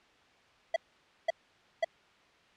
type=tone bursts; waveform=square; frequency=660 Hz; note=E5; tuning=2 cents sharp; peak=-25 dBFS; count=3; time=0.74-1.846 s; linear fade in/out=5 ms; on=22 ms; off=520 ms; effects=white hiss -62 dBFS RMS until 2.56 s + low-pass 3000 Hz 12 dB/octave